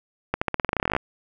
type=accelerating click train; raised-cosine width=0.5 ms; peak=-7 dBFS; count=18; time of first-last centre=0.34-0.965 s; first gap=75 ms; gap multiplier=0.9; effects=none